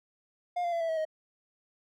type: tone with pitch steps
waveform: triangle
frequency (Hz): 709 / 692 / 675.4 / 659.2 / 643.4 / 628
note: F5 / F5 / E5 / E5 / E5 / D#5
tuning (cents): +26 / -16 / +42 / 0 / -42 / +16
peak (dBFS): -26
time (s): 0.56-1.052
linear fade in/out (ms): 10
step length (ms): 82
effects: none